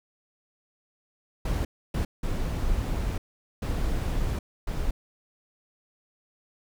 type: noise bursts at uneven times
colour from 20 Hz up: brown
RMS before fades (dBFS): -27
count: 5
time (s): 1.45-1.65 / 1.94-2.05 / 2.23-3.18 / 3.62-4.39 / 4.67-4.91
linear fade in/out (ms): 5
effects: none